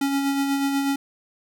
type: tone with tremolo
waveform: square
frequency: 277.2 Hz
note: C#4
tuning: in tune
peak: -20 dBFS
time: 0.01-0.96 s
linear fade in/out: 5 ms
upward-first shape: sine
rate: 8.2 Hz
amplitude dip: 35%
effects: none